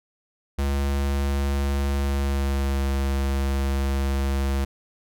square tone with pitch glide, 69.7 to 68.38 Hz, C#2 to C#2, +10 to -23 cents, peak -22 dBFS, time 0.58-4.65 s, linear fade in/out 10 ms, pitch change -33 cents, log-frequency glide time 1.96-2.85 s, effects none

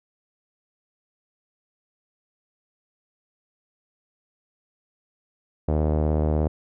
sawtooth tone with low-pass filter, 76.7 Hz, D#2, 24 cents flat, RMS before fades -22 dBFS, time 5.68-6.48 s, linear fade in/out 5 ms, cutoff 600 Hz, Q 1.8, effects none

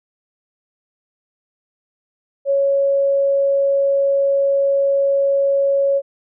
sine tone, 554.4 Hz, C#5, in tune, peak -13 dBFS, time 2.45-6.02 s, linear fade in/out 50 ms, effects none

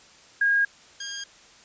sine / 5% pulse tone pair in turn, 1630 / 1617.8 Hz, G#6 / G#6, -33 / -46 cents, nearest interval unison, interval 13 cents, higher first, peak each -18 dBFS, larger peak neither, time 0.41-0.65 / 1-1.24 s, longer neither, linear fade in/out 5 ms, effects white hiss -52 dBFS RMS until 1.64 s + resampled to 16000 Hz

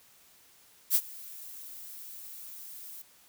violet noise with ADSR envelope, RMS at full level -22 dBFS, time 0.9-3.02 s, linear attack 49 ms, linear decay 57 ms, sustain -23 dB, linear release 6 ms, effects white hiss -60 dBFS RMS until 3.28 s

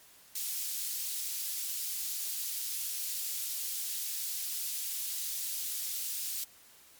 white high-pass noise, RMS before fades -36 dBFS, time 0.35-6.44 s, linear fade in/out 5 ms, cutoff 4000 Hz, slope 12 dB/octave, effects white hiss -58 dBFS RMS until 6.99 s + MP3 96 kbps

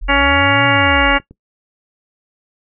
sine linear two-way sweep, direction up then down, 35.59 to 123.47 to 35.59 Hz, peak -20 dBFS, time 0.01-1.18 s, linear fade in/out 20 ms, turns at 0.66 s
harmonic tone, 280 Hz, C#4, 18 cents sharp, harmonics 1 / 2 / 3 / 4 / 5 / 6 / 7 / 8 / 10, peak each -19 / -19 / -19 / -19 / -19 / -19 / -19 / -19 / -19 dBFS, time 0.08-1.19 s, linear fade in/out 20 ms
click train, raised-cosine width 3 ms, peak -25 dBFS, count 12, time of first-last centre 0.1-1.31 s, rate 9.09 Hz
effects noise-tail reverb RT60 0.1 s tail -18 dB re dry

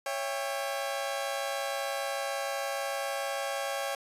sawtooth chord, C# diminished, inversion none, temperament just, 554.4 / 665.2 / 798.3 Hz, C#5 / E5 / G5, 0 / +16 / +31 cents, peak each -30 / -35 / -32 dBFS, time 0.06-3.95 s, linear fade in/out 2 ms, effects resampled to 32000 Hz

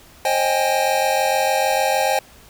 square chord, Ab major seventh, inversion first, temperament equal with one note detuned, 531.5 / 622.3 / 784 / 830.6 Hz, C5 / Eb5 / G5 / Ab5, +27 / 0 / 0 / 0 cents, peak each -23 / -24 / -22 / -23 dBFS, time 0.25-2.19 s, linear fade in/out 2 ms, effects pink hiss -47 dBFS RMS until 2.49 s

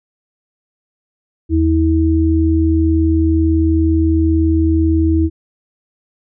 sine tone pair together, 80.7 / 322.8 Hz, E2 / E4, -36 / -36 cents, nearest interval 2 octaves, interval 2400 cents, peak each -13 dBFS, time 1.49-5.3 s, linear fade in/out 50 ms, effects none

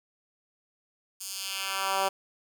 10% pulse tone with high-pass filter sweep, 193.6 Hz, G3, 21 cents flat, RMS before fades -31 dBFS, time 1.2-2.09 s, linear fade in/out 10 ms, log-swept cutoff 7200 to 580 Hz, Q 1.1, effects none

